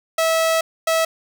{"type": "tone bursts at uneven times", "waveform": "sawtooth", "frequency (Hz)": 650, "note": "E5", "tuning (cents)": -24, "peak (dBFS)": -12, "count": 2, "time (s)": [[0.18, 0.61], [0.87, 1.05]], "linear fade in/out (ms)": 5, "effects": []}